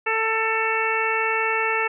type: harmonic tone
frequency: 444.9 Hz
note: A4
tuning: 19 cents sharp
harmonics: 1 / 2 / 3 / 4 / 5 / 6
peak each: -27 / -27 / -27 / -27 / -27 / -27 dBFS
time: 0.06-1.88 s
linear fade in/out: 10 ms
effects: none